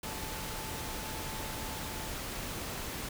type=tone in noise; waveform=sine; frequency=876 Hz; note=A5; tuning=8 cents flat; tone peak=-47 dBFS; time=0.06-2.1 s; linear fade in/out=5 ms; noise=pink; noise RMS=-39 dBFS; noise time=0.03-3.09 s; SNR=-11 dB; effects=none